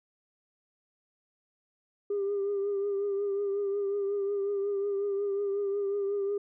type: tone with vibrato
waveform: sine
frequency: 401 Hz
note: G4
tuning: 39 cents sharp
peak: -26 dBFS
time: 2.1-6.38 s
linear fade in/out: 5 ms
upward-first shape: triangle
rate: 5.5 Hz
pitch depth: 44 cents each way
effects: tanh soft clip ceiling -24 dBFS